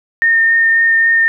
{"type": "tone with vibrato", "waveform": "sine", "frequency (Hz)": 1825, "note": "A#6", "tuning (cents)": -37, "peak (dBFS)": -8, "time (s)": [0.22, 1.28], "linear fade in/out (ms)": 0, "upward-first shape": "sine", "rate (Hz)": 3.7, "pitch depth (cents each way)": 9, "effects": []}